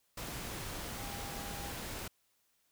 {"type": "tone in noise", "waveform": "sine", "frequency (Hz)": 805, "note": "G5", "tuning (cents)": 46, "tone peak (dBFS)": -49, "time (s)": [0.96, 1.72], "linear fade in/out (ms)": 5, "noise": "pink", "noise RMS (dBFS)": -42, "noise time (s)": [0.17, 2.08], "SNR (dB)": -10, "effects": ["white hiss -75 dBFS RMS until 2.71 s"]}